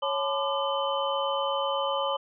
sine tone cluster, 552 / 865 / 1013 / 1193 / 3049 Hz, C#5 / A5 / B5 / D6 / G7, -7 / -30 / +44 / +27 / -49 cents, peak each -29 / -33 / -33 / -32 / -34 dBFS, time 0.02-2.17 s, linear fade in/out 10 ms, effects none

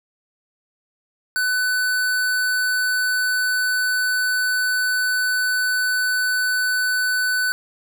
square tone, 1500 Hz, F#6, 23 cents sharp, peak -19 dBFS, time 1.36-7.52 s, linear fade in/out 0 ms, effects 8-bit

